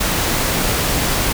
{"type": "noise", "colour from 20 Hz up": "pink", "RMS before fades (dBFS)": -18, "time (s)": [0, 1.33], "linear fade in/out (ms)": 10, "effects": []}